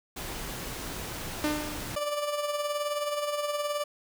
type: noise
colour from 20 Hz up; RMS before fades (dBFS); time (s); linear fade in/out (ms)
pink; -37; 0.16-1.96; 10
type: tone with exponential decay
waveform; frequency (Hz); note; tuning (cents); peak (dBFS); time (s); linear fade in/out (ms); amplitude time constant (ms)
sawtooth; 300.6; D4; +40; -20; 1.44-2.13; 2; 150
type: tone with tremolo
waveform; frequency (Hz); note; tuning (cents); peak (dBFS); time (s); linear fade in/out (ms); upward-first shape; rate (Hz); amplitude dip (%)
30% pulse; 587.3; D5; 0; -24; 1.96-3.84; 5; sine; 19; 50
effects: none